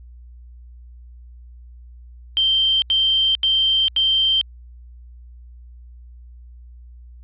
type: tone bursts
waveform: sine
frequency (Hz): 3136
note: G7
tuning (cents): 0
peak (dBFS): -14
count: 4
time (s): 2.37-4.413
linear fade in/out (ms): 0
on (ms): 450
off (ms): 81
effects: added 60 Hz sine -39 dBFS peak until 7.23 s + resampled to 8000 Hz